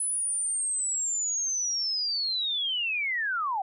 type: linear sweep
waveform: sine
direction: down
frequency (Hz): 10160 to 734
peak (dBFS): -26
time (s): 0-3.62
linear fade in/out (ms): 5
effects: none